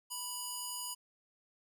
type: tone with band-pass filter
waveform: square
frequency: 981 Hz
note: B5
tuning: 12 cents flat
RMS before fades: -41 dBFS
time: 0.1-0.95 s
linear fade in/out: 20 ms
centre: 10000 Hz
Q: 1
effects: none